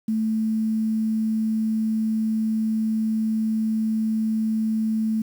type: tone with quantisation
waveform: sine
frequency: 220 Hz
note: A3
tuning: in tune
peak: -20 dBFS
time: 0.08-5.22 s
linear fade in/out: 5 ms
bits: 8
effects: none

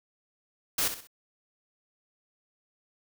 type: noise with echo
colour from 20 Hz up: white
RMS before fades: -27 dBFS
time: 0.78-0.88 s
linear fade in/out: 5 ms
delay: 64 ms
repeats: 3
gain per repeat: -9 dB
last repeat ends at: 1.072 s
effects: none

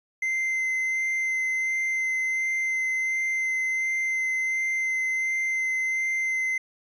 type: tone with vibrato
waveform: triangle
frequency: 2071 Hz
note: C7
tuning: 18 cents flat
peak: -22 dBFS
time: 0.22-6.58 s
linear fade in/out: 5 ms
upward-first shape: sine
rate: 1.4 Hz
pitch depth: 10 cents each way
effects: resampled to 22050 Hz

